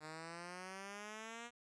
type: exponential sweep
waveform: 5% pulse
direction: up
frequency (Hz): 152.7 to 240.8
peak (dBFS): -36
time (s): 0-1.51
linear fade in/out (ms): 50
effects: resampled to 22050 Hz + 13-bit